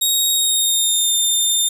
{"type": "tone with pitch glide", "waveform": "15% pulse", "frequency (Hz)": [3762, 3611], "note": ["A#7", "A7"], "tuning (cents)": [15, 44], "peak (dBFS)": -8, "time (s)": [0.01, 1.69], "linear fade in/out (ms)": 10, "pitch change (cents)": -71, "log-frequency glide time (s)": [0.33, 1.14], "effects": ["resampled to 32000 Hz", "8-bit"]}